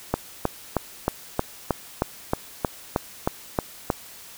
click train, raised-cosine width 1 ms, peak -6 dBFS, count 13, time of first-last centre 0.14-3.902 s, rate 3.19 Hz, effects white hiss -44 dBFS RMS until 4.37 s

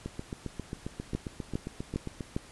two click trains, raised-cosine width 3 ms, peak -22 / -17 dBFS, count 17 / 4, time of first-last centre 0.06-2.208 / 1.15-2.365 s, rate 7.45 / 2.47 Hz, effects pink hiss -52 dBFS RMS until 2.51 s + resampled to 24000 Hz

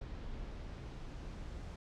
brown noise with low-pass filter sweep, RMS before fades -45 dBFS, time 0.01-1.76 s, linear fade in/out 5 ms, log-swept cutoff 4500 to 7000 Hz, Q 0.93, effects none

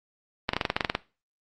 clicks, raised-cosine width 0.3 ms, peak -7 dBFS, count 11, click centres 0.491 / 0.534 / 0.566 / 0.612 / 0.652 / 0.701 / 0.765 / 0.808 / 0.848 / 0.899 / 0.951 s, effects noise-tail reverb RT60 0.3 s tail -18 dB re dry + Opus 24 kbps

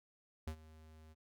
square tone with ADSR envelope, 78.7 Hz, D#2, 20 cents sharp, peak -38 dBFS, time 0.47-1.15 s, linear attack 6 ms, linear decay 78 ms, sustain -19 dB, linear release 32 ms, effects none

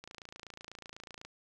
click train, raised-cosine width 0.2 ms, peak -29 dBFS, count 35, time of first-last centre 0.04-1.25 s, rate 28.1 Hz, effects none

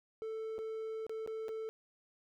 triangle tone with dropouts, 442 Hz, A4, 8 cents sharp, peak -36 dBFS, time 0.22-1.69 s, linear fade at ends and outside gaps 0 ms, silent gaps 0.582-0.589 / 1.066-1.095 / 1.263-1.275 / 1.483-1.49 s, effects none

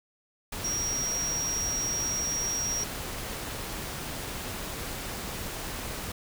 sine tone in noise, 5660 Hz, F8, 22 cents sharp, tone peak -28 dBFS, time 0.64-2.84 s, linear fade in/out 5 ms, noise pink, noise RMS -36 dBFS, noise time 0.52-6.12 s, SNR +5 dB, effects none

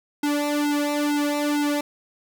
sawtooth tone with flanger, 292.7 Hz, D4, 6 cents flat, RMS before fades -23 dBFS, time 0.23-1.81 s, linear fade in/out 5 ms, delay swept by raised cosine 1.7 to 2.8 ms, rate 2.2 Hz, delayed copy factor -0.9, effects none

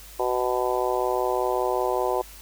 harmonic tone, 125.2 Hz, B2, 24 cents sharp, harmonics 3 / 4 / 5 / 6 / 7 / 8, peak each -27 / -28 / -29 / -30 / -30 / -31 dBFS, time 0.19-2.22 s, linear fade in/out 10 ms, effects added 50 Hz sine -46 dBFS peak until 2.41 s + white hiss -46 dBFS RMS until 2.41 s

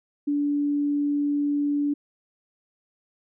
sine tone, 289.3 Hz, D4, 26 cents flat, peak -21 dBFS, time 0.27-1.94 s, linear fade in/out 10 ms, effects none

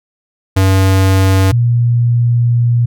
square / sine tone pair in turn, 95.5 / 119.28 Hz, G2 / A#2, -45 / +40 cents, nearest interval major third, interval 385 cents, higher second, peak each -8 dBFS, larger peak neither, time 0.56-1.52 / 1.52-2.86 s, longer second, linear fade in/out 10 ms, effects none

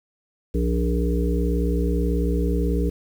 harmonic tone with a mistuned harmonic, 58.27 Hz, A#1, in tune, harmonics 1 / 3 / 5 / 7 / 8, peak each -21 / -26 / -28 / -29 / -30 dBFS, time 0.54-2.9 s, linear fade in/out 10 ms, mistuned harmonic 1, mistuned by +130 cents, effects 8-bit

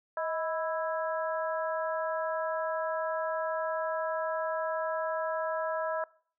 harmonic tone with a mistuned harmonic, 329.6 Hz, E4, in tune, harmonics 2 / 3 / 4 / 5, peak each -32 / -36 / -38 / -40 dBFS, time 0.17-6.04 s, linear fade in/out 2 ms, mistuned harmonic 2, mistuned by -64 cents, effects noise-tail reverb RT60 0.5 s tail -22 dB re dry

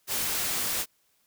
white noise, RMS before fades -29 dBFS, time 0.07-0.86 s, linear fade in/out 50 ms, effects white hiss -69 dBFS RMS until 1.26 s

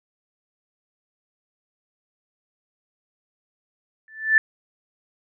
sine tone with exponential growth, 1760 Hz, A6, in tune, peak -9 dBFS, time 4.08-4.38 s, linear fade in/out 1 ms, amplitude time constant 65 ms, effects none

